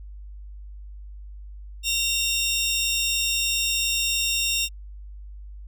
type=tone pair together; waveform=25% pulse; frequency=2757 / 3684 Hz; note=F7 / A#7; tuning=-23 / -21 cents; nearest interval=perfect fourth; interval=502 cents; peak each=-20 / -22 dBFS; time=1.83-4.69 s; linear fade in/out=50 ms; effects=added 50 Hz sine -37 dBFS peak until 5.67 s